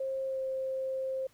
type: tone with pitch glide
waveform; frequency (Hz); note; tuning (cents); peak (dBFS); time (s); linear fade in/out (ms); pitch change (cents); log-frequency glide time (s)
sine; 533 to 527.8; C5 to C5; +32 to +15; -31; 0-1.27; 5; -17; 0.25-0.41
effects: pink hiss -65 dBFS RMS until 1.33 s